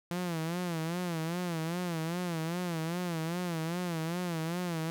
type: tone with vibrato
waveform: sawtooth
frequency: 169.7 Hz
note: F3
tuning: 49 cents flat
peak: -28 dBFS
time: 0.11-4.9 s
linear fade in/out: 0 ms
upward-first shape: sine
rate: 2.5 Hz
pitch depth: 110 cents each way
effects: none